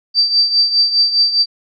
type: tone with tremolo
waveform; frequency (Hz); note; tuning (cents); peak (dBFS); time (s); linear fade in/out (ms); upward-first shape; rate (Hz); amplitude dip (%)
sine; 4660; D8; -14; -7; 0.14-1.46; 50; triangle; 4.9; 75
effects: none